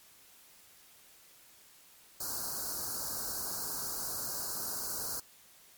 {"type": "band-stop noise", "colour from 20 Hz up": "white", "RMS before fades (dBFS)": -37, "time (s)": [2.2, 5.2], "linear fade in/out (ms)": 5, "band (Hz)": [1600, 4200], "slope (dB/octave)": 96, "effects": ["white hiss -59 dBFS RMS until 5.77 s", "MP3 96 kbps"]}